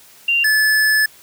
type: tone pair in turn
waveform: sine / square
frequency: 2776 / 1730 Hz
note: F7 / A6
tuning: -11 / -30 cents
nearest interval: minor sixth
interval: 819 cents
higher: first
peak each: -13 dBFS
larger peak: neither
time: 0.28-0.44 / 0.44-1.06 s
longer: second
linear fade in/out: 5 ms
effects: white hiss -46 dBFS RMS until 1.22 s + high-pass 60 Hz 12 dB/octave